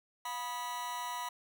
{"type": "tone with amplitude modulation", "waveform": "40% pulse", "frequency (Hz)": 979, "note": "B5", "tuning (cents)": -15, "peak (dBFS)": -32, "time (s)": [0.25, 1.29], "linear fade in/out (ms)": 5, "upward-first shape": "sine", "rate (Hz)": 267, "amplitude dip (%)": 80, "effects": ["12-bit"]}